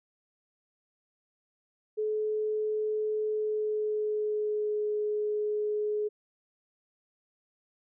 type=tone with pitch glide; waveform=sine; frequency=428.8 to 421.4 Hz; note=A4 to G#4; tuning=-45 to +25 cents; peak=-27 dBFS; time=1.97-6.09 s; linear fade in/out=20 ms; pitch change=-30 cents; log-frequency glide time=3.28-4.84 s; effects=none